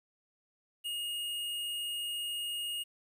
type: tone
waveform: square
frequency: 2859 Hz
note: F7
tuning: 40 cents sharp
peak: -35 dBFS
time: 0.84-2.84 s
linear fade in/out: 20 ms
effects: 11-bit